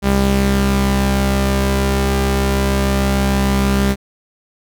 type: tone pair together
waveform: sawtooth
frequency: 66.5 / 199.27 Hz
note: C2 / G3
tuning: +29 / +29 cents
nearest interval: octave + perfect fifth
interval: 1900 cents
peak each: -12 dBFS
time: 0.02-3.96 s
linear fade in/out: 50 ms
effects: none